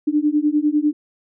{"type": "beating tone pair", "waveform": "sine", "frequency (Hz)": [293.7, 303.7], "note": ["D4", "D#4"], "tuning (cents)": [0, -42], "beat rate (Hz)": 10, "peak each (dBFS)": -18, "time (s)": [0.07, 0.93], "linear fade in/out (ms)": 10, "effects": []}